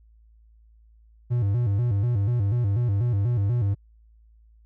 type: tone with vibrato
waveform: triangle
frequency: 110 Hz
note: A2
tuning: in tune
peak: -18 dBFS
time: 1.3-3.75 s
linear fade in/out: 20 ms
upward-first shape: square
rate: 4.1 Hz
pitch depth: 170 cents each way
effects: added 55 Hz sine -52 dBFS peak until 4.65 s